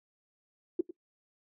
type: tone with echo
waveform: sine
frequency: 349.2 Hz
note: F4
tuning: in tune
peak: -23 dBFS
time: 0.79-0.81 s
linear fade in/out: 5 ms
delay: 100 ms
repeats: 1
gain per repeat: -15 dB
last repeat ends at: 0.91 s
effects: noise-tail reverb RT60 0.1 s tail -19 dB re dry